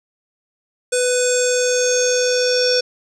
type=tone with low-pass filter sweep; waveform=square; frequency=497.7 Hz; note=B4; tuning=13 cents sharp; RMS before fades=-17 dBFS; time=0.92-2.81 s; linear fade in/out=10 ms; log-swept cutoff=8200 to 5400 Hz; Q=9.2; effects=none